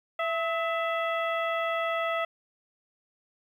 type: harmonic tone with a mistuned harmonic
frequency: 665 Hz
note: E5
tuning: 15 cents sharp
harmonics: 1 / 2 / 3 / 4 / 5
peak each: -29 / -31 / -34 / -39 / -42 dBFS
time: 0.19-2.25 s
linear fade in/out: 5 ms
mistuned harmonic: 2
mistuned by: -52 cents
effects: 10-bit